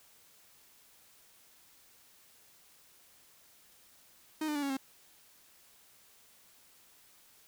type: tone with pitch steps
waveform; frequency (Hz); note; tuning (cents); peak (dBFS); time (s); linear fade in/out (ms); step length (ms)
45% pulse; 311.1 / 299.6 / 288.6 / 278 / 267.7; D#4 / D4 / D4 / C#4 / C4; 0 / +35 / -30 / +5 / +40; -32; 4.41-4.77; 5; 72
effects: white hiss -62 dBFS RMS until 7.47 s